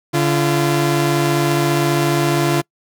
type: tone pair together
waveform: sawtooth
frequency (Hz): 143.96 / 342.4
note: D3 / F4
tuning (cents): -34 / -34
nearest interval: octave + minor third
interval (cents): 1500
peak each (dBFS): -13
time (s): 0.13-2.62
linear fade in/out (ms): 20
effects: noise-tail reverb RT60 0.1 s tail -26 dB re dry